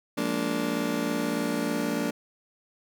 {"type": "chord", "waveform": "30% pulse", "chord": "Bb dominant seventh", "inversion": "second", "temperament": "just", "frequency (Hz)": [174.81, 209.8, 233.1, 291.4], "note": ["F3", "Ab3", "Bb3", "D4"], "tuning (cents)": [2, 18, 0, -13], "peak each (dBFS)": [-32, -32, -28, -27], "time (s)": [0.17, 2.11], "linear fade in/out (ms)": 10, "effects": []}